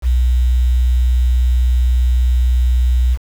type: tone with quantisation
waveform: sine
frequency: 61.8 Hz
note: B1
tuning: 2 cents sharp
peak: -10 dBFS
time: 0.02-3.18 s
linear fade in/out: 50 ms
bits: 6
effects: none